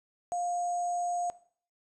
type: tone with sample-and-hold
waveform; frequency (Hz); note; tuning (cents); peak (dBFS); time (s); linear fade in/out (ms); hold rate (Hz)
sine; 703; F5; +11; -29; 0.32-1.3; 0; 7350
effects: noise-tail reverb RT60 0.5 s tail -17 dB re dry + resampled to 24000 Hz